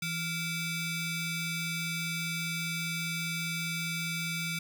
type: ring-modulated tone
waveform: sawtooth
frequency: 1235 Hz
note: D#6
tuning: 13 cents flat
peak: -25 dBFS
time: 0.02-4.59 s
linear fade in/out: 5 ms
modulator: 1070 Hz
effects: none